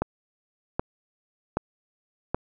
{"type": "click train", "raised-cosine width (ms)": 1, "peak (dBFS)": -10, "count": 4, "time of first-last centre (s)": [0.02, 2.346], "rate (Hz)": 1.29, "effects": []}